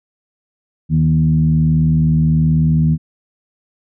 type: tone with frequency modulation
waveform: sine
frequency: 157.2 Hz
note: D#3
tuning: 18 cents sharp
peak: -10 dBFS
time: 0.89-2.98 s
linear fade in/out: 50 ms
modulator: 78.7 Hz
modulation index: 0.7
effects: none